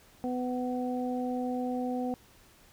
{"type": "harmonic tone", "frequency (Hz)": 250, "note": "B3", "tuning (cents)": 21, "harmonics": [1, 2, 3], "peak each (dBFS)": [-31, -36, -37], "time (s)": [0.24, 2.14], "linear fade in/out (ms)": 0, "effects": ["pink hiss -59 dBFS RMS until 2.72 s"]}